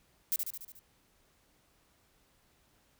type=noise with echo; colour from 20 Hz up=violet; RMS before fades=-30 dBFS; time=0.32-0.36 s; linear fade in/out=0 ms; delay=72 ms; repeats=6; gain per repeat=-4 dB; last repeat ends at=0.792 s; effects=pink hiss -69 dBFS RMS until 2.99 s